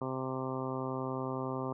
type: harmonic tone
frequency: 130.81 Hz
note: C3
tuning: in tune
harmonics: 1 / 2 / 3 / 4 / 5 / 6 / 7 / 8 / 9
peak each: -40 / -39 / -40 / -42 / -45 / -47 / -45 / -44 / -45 dBFS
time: 0.01-1.73 s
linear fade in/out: 5 ms
effects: none